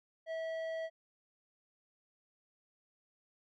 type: tone with low-pass filter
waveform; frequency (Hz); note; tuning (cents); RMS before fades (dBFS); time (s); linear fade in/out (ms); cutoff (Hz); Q
square; 649; E5; -27; -39; 0.26-0.9; 50; 2300; 0.71
effects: none